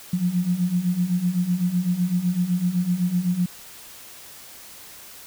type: beating tone pair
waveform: sine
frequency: 173.5 / 181.4 Hz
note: F3 / F#3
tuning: -11 / -34 cents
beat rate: 7.9 Hz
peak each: -25 / -21 dBFS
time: 0.13-3.46 s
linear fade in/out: 5 ms
effects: white hiss -43 dBFS RMS until 5.26 s